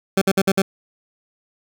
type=tone bursts; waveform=20% pulse; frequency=193.3 Hz; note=G3; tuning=24 cents flat; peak=-9 dBFS; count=5; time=0.17-0.62 s; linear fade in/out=5 ms; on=46 ms; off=55 ms; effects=none